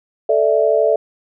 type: chord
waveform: sine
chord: A suspended fourth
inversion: none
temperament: equal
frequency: 440 / 587.3 / 659.3 Hz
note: A4 / D5 / E5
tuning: 0 / 0 / 0 cents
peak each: -16 dBFS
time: 0.29-0.96 s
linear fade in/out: 5 ms
effects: none